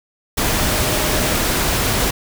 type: tone in noise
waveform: sine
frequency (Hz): 613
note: D#5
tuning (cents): -26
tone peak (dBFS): -28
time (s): 0.57-1.34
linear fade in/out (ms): 10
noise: pink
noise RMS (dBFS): -18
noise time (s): 0.37-2.11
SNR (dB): -13
effects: none